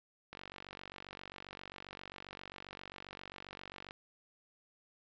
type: click train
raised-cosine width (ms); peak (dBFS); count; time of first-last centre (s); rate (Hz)
0.3; -30; 171; 0.33-3.909; 47.5
effects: resampled to 16000 Hz